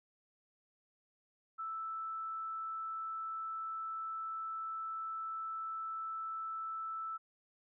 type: tone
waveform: sine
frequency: 1318.5 Hz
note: E6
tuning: in tune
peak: -38 dBFS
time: 1.58-7.18 s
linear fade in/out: 20 ms
effects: none